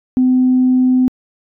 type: tone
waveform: sine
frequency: 254.9 Hz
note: C4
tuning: 45 cents flat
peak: -8 dBFS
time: 0.17-1.08 s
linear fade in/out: 0 ms
effects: tanh soft clip ceiling -4 dBFS